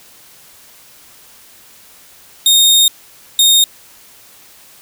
sawtooth tone bursts at uneven times, 3693 Hz, A#7, 17 cents flat, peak -4 dBFS, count 2, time 2.46-2.88 / 3.39-3.64 s, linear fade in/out 2 ms, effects white hiss -43 dBFS RMS until 4.81 s

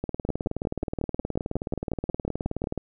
two click trains, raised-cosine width 2 ms, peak -14 / -15 dBFS, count 14 / 53, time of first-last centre 0.29-2.641 / 0.04-2.777 s, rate 5.53 / 19 Hz, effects none

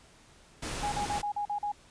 pink noise, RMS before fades -36 dBFS, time 0.62-1.22 s, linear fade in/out 10 ms
sine tone bursts, 825 Hz, G#5, 12 cents flat, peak -29 dBFS, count 7, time 0.83-1.719 s, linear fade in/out 5 ms, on 91 ms, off 42 ms
effects pink hiss -58 dBFS RMS until 1.9 s + resampled to 22050 Hz

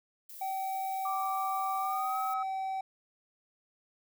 violet noise, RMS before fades -47 dBFS, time 0.29-2.34 s, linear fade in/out 5 ms
triangle tone, 767 Hz, G5, 38 cents flat, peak -30 dBFS, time 0.41-2.81 s, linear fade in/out 5 ms
sine tone with pitch glide, 1174.7 to 1281 Hz, D6 to E6, 0 to -50 cents, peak -33 dBFS, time 1.05-2.43 s, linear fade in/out 5 ms, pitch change +150 cents, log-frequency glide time 1.78-2.18 s
effects none

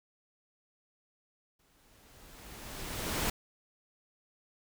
pink noise with exponential growth, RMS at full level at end -30 dBFS, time 1.59-3.3 s, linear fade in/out 5 ms, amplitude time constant 370 ms, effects none

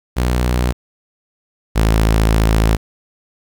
sawtooth tone pair in turn, 61.3 / 54.61 Hz, B1 / A1, -12 / -12 cents, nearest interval major second, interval 200 cents, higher first, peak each -10 / -7 dBFS, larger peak second, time 0.16-0.73 / 1.75-2.77 s, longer second, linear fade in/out 20 ms, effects 8-bit

